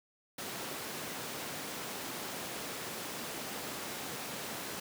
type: high-pass noise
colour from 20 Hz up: pink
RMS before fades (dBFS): -41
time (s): 0.38-4.8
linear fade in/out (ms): 5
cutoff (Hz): 210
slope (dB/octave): 12
effects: none